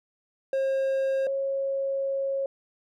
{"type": "tone pair in turn", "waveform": ["triangle", "sine"], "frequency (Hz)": [537, 545.4], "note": ["C5", "C#5"], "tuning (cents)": [45, -28], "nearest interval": "unison", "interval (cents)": 27, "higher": "second", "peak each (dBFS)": [-21, -25], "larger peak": "first", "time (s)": [[0.53, 1.27], [1.27, 2.46]], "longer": "second", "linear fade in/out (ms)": 2, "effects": []}